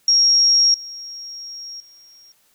sine tone with level steps, 5588 Hz, F8, in tune, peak -11 / -31 / -45 dBFS, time 0.08-2.32 s, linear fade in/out 2 ms, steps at 0.74 / 1.8 s, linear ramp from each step 2 ms, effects white hiss -60 dBFS RMS until 2.54 s

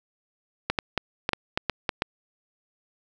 clicks, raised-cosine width 0.3 ms, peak -7 dBFS, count 9, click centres 0.7 / 0.788 / 0.977 / 1.291 / 1.333 / 1.575 / 1.697 / 1.892 / 2.021 s, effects none

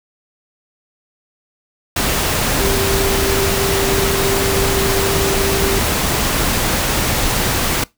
sine tone in noise, 392 Hz, G4, in tune, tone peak -19 dBFS, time 2.6-5.79 s, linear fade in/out 5 ms, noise pink, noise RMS -17 dBFS, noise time 1.96-7.84 s, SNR -5 dB, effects noise-tail reverb RT60 0.2 s tail -22 dB re dry

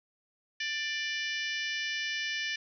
harmonic tone, 590 Hz, D5, 8 cents sharp, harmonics 3 / 4 / 5 / 6 / 7 / 8 / 9 / 10, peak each -35 / -37 / -38 / -44 / -47 / -46 / -43 / -47 dBFS, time 0.6-2.56 s, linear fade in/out 5 ms, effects none

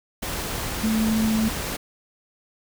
sine tone in noise, 220 Hz, A3, in tune, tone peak -19 dBFS, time 0.83-1.49 s, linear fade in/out 10 ms, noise pink, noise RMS -29 dBFS, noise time 0.22-1.77 s, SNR +7 dB, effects none

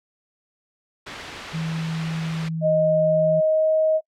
white noise, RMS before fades -29 dBFS, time 1.06-2.49 s, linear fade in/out 10 ms
sine tone, 161.9 Hz, E3, 31 cents flat, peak -24 dBFS, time 1.53-3.41 s, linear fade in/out 20 ms
sine tone with pitch glide, 622.3 to 629.9 Hz, D#5 to D#5, 0 to +21 cents, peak -16 dBFS, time 2.61-4.01 s, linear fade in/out 50 ms, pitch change +21 cents, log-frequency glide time 3.03-3.71 s
effects noise-tail reverb RT60 0.1 s tail -25 dB re dry + low-pass 3000 Hz 12 dB/octave

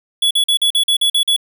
square tone bursts, 3392 Hz, G#7, 36 cents sharp, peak -12 dBFS, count 9, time 0.22-1.364 s, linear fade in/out 5 ms, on 88 ms, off 44 ms, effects none

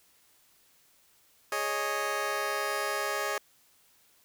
15% pulse chord, Ab suspended fourth, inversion none, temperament just, 415.3 / 553.7 / 623 Hz, Ab4 / Db5 / Eb5, 0 / -2 / +2 cents, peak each -28 dBFS, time 1.52-3.38 s, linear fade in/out 2 ms, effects white hiss -64 dBFS RMS until 4.24 s

